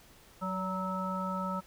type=harmonic tone with a mistuned harmonic; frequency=186.2 Hz; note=F#3; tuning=11 cents sharp; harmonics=1 / 3 / 5 / 7; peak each=-35 / -40 / -39 / -36 dBFS; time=0.41-1.61 s; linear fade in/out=20 ms; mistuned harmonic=3; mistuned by=+35 cents; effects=pink hiss -58 dBFS RMS until 1.66 s